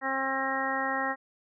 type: harmonic tone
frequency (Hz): 267.6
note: C4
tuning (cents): +39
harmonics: 1 / 2 / 3 / 4 / 5 / 6 / 7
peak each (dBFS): -37 / -36 / -33 / -35 / -36 / -38 / -32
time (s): 0.01-1.16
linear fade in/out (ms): 50
effects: none